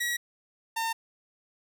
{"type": "tone pair in turn", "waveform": "sawtooth", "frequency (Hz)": [1918, 907.1], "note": ["A#6", "A#5"], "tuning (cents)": [49, -47], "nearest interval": "octave + minor second", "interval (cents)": 1296, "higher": "first", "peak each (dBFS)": [-24, -24], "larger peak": "neither", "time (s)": [[0, 0.17], [0.76, 0.93]], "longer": "neither", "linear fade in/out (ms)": 10, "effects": []}